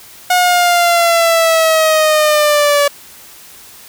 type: linear sweep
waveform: sawtooth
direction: down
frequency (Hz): 726 to 571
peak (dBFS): -5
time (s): 0.3-2.88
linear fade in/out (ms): 5
effects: white hiss -38 dBFS RMS until 3.88 s